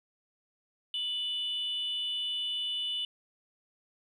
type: tone pair together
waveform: sine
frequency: 2963 / 3524 Hz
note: F#7 / A7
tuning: +2 / +2 cents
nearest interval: minor third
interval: 300 cents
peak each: -31 / -36 dBFS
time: 0.94-3.05 s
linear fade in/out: 2 ms
effects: tanh soft clip ceiling -24 dBFS + 11-bit